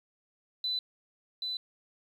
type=tone with echo; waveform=sine; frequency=4000 Hz; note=B7; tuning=21 cents sharp; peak=-29 dBFS; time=0.64-0.79 s; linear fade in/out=2 ms; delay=780 ms; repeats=1; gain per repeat=-3 dB; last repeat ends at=1.57 s; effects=10-bit